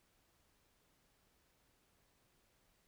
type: silence
effects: pink hiss -75 dBFS RMS until 2.87 s